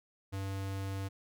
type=tone; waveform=square; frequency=97.3 Hz; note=G2; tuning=12 cents flat; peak=-36 dBFS; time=0.32-1.09 s; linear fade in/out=20 ms; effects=none